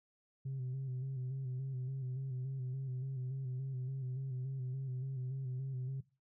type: tone with vibrato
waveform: sine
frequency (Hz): 130.81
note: C3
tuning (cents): 0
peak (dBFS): -35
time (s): 0.45-6.01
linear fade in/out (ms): 10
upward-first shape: square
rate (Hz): 3.5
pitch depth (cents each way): 46
effects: noise-tail reverb RT60 0.3 s tail -19 dB re dry + tanh soft clip ceiling -35 dBFS